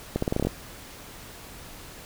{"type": "accelerating click train", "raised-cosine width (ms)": 2, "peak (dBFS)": -11, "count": 9, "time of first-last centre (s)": [0.16, 0.47], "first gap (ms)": 64, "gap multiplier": 0.85, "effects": ["pink hiss -44 dBFS RMS until 2.05 s"]}